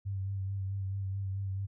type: tone with vibrato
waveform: sine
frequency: 97.2 Hz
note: G2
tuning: 14 cents flat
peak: -32 dBFS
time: 0.05-1.67 s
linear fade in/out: 20 ms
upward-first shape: sine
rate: 4.6 Hz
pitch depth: 30 cents each way
effects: none